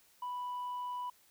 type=tone with tanh clipping; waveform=sine; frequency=987.8 Hz; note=B5; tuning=in tune; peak=-37 dBFS; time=0.22-1.1 s; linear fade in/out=5 ms; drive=1 dB; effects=white hiss -66 dBFS RMS until 1.3 s